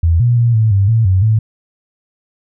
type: tone with pitch steps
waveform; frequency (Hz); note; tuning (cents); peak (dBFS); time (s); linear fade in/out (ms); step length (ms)
sine; 83.2 / 120.4 / 118.1 / 110.4 / 98.5 / 113.3 / 93.7 / 109.8; E2 / B2 / A#2 / A2 / G2 / A#2 / F#2 / A2; +17 / -44 / +23 / +6 / +9 / -49 / +22 / -3; -8; 0.03-1.39; 5; 170
effects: none